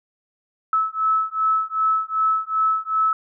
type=beating tone pair; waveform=sine; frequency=1300 / 1302.6 Hz; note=E6 / E6; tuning=-24 / -21 cents; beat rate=2.6 Hz; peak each=-21 dBFS; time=0.73-3.13 s; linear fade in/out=2 ms; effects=none